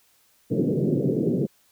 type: band-pass noise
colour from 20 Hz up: pink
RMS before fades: -23 dBFS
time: 0.5-1.47 s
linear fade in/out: 20 ms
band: 130 to 490 Hz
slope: 48 dB/octave
effects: white hiss -62 dBFS RMS until 1.71 s